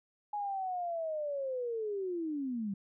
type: linear sweep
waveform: sine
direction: down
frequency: 838 to 190 Hz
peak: -33 dBFS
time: 0.33-2.74 s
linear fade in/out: 5 ms
effects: none